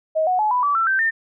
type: tone with pitch steps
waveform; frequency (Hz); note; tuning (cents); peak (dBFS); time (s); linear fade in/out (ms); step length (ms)
sine; 632 / 734.4 / 853.4 / 991.7 / 1152.4 / 1339.2 / 1556.2 / 1808.3; D#5 / F#5 / G#5 / B5 / D6 / E6 / G6 / A6; +27 / -13 / +47 / +7 / -33 / +27 / -13 / +47; -16; 0.15-1.11; 20; 120
effects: none